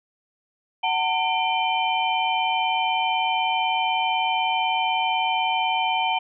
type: tone cluster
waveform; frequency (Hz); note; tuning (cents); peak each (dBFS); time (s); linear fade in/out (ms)
sine; 748 / 904 / 2378 / 3072; F#5 / A5 / D7 / G7; +19 / +47 / +21 / -36; -25 / -24 / -27 / -28; 0.83-6.19; 10
effects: none